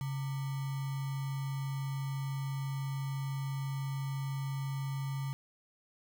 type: tone with sample-and-hold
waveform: sine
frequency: 137 Hz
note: C#3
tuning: 20 cents flat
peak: -33 dBFS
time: 0.01-5.33 s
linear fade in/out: 0 ms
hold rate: 1050 Hz
effects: none